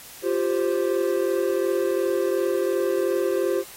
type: chord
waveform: triangle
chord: F suspended second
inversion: none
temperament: equal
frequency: 349.2 / 392 / 523.3 Hz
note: F4 / G4 / C5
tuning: 0 / 0 / 0 cents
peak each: -23 / -22 / -24 dBFS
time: 0.22-3.64 s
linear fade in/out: 50 ms
effects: white hiss -43 dBFS RMS until 3.76 s + AAC 48 kbps